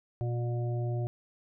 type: harmonic tone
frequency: 120 Hz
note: B2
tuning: 49 cents flat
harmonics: 1 / 3 / 5 / 6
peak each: -29 / -39 / -43 / -45 dBFS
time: 0.21-1.07 s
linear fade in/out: 0 ms
effects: none